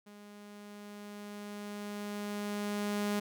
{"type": "tone with level ramp", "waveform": "sawtooth", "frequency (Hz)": 206.1, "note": "G#3", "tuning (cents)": -13, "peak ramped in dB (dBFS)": [-47, -26], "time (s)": [0.06, 3.2], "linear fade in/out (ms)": 10, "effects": []}